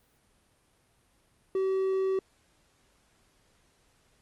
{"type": "tone with hard clipping", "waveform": "triangle", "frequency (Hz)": 382, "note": "G4", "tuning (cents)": -45, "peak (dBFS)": -26, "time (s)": [1.55, 2.19], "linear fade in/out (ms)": 2, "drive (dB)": 6, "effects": ["pink hiss -67 dBFS RMS until 4.21 s", "Opus 32 kbps"]}